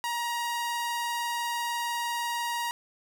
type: tone with vibrato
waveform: sawtooth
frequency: 946 Hz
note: A#5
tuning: 25 cents sharp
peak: -25 dBFS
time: 0.04-2.71 s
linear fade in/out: 0 ms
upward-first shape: triangle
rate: 20 Hz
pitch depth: 27 cents each way
effects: none